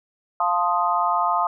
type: chord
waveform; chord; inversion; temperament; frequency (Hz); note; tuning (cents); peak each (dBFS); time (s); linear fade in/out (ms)
sine; F dominant seventh; none; equal; 698.5 / 880 / 1046.5 / 1244.5; F5 / A5 / C6 / Eb6; 0 / 0 / 0 / 0; -24 / -24 / -24 / -23; 0.4-1.47; 2
effects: none